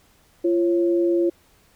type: tone pair together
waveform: sine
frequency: 343.5 / 547 Hz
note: F4 / C#5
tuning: -29 / -23 cents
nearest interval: minor sixth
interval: 806 cents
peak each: -17 / -26 dBFS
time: 0.44-1.3 s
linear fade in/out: 10 ms
effects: pink hiss -58 dBFS RMS until 1.75 s